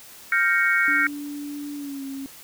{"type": "chord", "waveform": "sine", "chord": "G half-diminished seventh", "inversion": "third", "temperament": "equal with one note detuned", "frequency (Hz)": [1392.1, 1568, 1864.7, 2217], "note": ["F6", "G6", "Bb6", "Db7"], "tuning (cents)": [-6, 0, 0, 0], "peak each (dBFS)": -23, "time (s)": [0.32, 1.07], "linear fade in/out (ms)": 2}
{"type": "tone with pitch glide", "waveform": "sine", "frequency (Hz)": [289.8, 272], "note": ["D4", "C#4"], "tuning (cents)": [-23, -33], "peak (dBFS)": -30, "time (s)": [0.88, 2.26], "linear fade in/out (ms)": 0, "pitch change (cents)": -110, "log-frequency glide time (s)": [1.76, 2.03]}
{"effects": ["white hiss -45 dBFS RMS until 2.43 s"]}